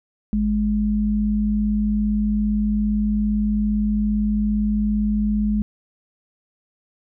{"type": "tone pair together", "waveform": "sine", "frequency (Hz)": [52.42, 210], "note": ["G#1", "G#3"], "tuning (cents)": [17, 19], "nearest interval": "2 octaves", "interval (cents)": 2402, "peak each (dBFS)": [-24, -18], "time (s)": [0.33, 5.62], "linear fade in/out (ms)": 0, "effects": []}